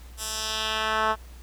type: tone with band-pass filter sweep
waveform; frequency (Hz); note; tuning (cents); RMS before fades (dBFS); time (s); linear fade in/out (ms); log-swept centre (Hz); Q
10% pulse; 218.5; A3; -12; -27; 0.17-1.16; 50; 9200 to 1100; 1.3
effects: added 60 Hz sine -42 dBFS peak until 1.42 s + pink hiss -53 dBFS RMS until 1.42 s